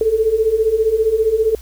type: beating tone pair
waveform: sine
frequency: 430.3 / 445.3 Hz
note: A4 / A4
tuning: -39 / +21 cents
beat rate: 15 Hz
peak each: -18 / -14 dBFS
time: 0.01-1.55 s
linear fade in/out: 2 ms
effects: added 60 Hz sine -34 dBFS peak until 1.61 s + white hiss -45 dBFS RMS until 1.61 s